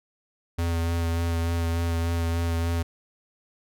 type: tone with vibrato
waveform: square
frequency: 84 Hz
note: E2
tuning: 33 cents sharp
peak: -24 dBFS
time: 0.58-2.83 s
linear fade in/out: 10 ms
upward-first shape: sine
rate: 3.4 Hz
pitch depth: 17 cents each way
effects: none